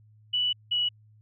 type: tone pair in turn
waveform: sine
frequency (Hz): 2960 / 2933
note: F#7 / F#7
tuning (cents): 0 / -16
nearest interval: unison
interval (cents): 16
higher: first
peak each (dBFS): -23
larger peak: neither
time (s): 0.33-0.53 / 0.71-0.89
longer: first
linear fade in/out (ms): 10
effects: added 107 Hz sine -54 dBFS peak until 1.21 s